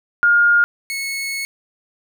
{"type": "tone pair in turn", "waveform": ["sine", "sawtooth"], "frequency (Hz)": [1418, 2195], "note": ["F6", "C#7"], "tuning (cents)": [26, -18], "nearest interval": "minor sixth", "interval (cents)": 756, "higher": "second", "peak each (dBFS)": [-10, -19], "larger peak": "first", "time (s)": [[0.23, 0.64], [0.9, 1.45]], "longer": "second", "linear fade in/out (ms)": 0, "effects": []}